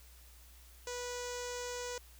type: tone with low-pass filter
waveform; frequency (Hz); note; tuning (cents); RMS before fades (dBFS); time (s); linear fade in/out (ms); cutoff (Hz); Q
sawtooth; 490.2; B4; -13; -41; 0.87-1.98; 2; 6700; 3.8
effects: added 60 Hz sine -56 dBFS peak until 2.19 s + white hiss -61 dBFS RMS until 2.19 s